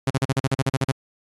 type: tone bursts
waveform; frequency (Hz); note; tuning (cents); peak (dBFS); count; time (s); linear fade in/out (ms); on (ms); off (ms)
sawtooth; 134.2; C3; +44; -14; 12; 0.07-0.918; 5; 34; 40
effects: AAC 32 kbps